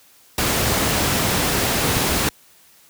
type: noise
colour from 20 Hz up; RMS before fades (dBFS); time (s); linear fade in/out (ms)
pink; -19; 0.38-2.29; 2
effects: white hiss -52 dBFS RMS until 2.89 s + high-pass 60 Hz 12 dB/octave